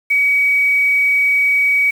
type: tone with quantisation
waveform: sine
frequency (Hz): 2265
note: C#7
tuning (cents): +37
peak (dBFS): -11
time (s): 0.1-1.91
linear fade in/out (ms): 10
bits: 6
effects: none